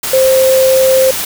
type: tone in noise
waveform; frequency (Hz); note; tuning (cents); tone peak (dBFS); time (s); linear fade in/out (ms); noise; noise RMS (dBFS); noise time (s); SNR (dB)
sine; 525; C5; +6; -6; 0.13-1.11; 5; white; -18; 0.03-1.25; +9
effects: none